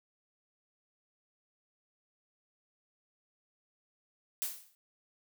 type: noise with exponential decay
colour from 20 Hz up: blue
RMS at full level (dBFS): -32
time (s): 4.42-4.75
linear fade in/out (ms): 0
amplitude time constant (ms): 71
effects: none